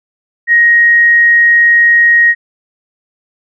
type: tone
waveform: sine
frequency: 1879 Hz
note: A#6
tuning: 13 cents sharp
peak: -4 dBFS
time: 0.47-2.35 s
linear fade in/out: 50 ms
effects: none